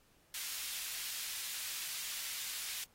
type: high-pass noise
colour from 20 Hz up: pink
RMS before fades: -42 dBFS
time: 0.34-2.84 s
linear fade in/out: 2 ms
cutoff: 2700 Hz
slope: 12 dB/octave
effects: pink hiss -69 dBFS RMS until 2.94 s + AAC 48 kbps